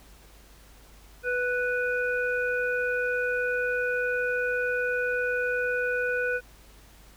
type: harmonic tone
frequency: 493.9 Hz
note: B4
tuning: in tune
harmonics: 1 / 3 / 5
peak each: -28 / -27 / -37 dBFS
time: 1.23-6.41 s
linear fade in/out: 50 ms
effects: added 50 Hz sine -52 dBFS peak until 7.16 s + pink hiss -55 dBFS RMS until 7.16 s